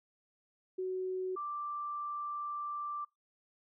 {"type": "tone pair in turn", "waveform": "sine", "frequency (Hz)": [372.2, 1176.2], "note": ["F#4", "D6"], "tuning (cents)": [10, 2], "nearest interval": "octave + minor sixth", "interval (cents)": 1992, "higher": "second", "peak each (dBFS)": [-33, -36], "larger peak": "first", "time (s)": [[0.78, 1.36], [1.36, 3.05]], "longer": "second", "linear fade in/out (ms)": 10, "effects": ["noise-tail reverb RT60 0.2 s tail -25 dB re dry"]}